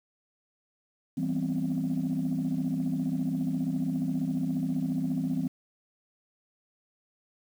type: chord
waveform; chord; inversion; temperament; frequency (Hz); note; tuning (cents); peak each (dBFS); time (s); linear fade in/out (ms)
sine; C major seventh; first; equal; 164.81 / 196 / 246.9 / 261.6; E3 / G3 / B3 / C4; 0 / 0 / 0 / 0; -31 / -33 / -33 / -29; 1.17-5.48; 10
effects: tanh soft clip ceiling -21 dBFS + 9-bit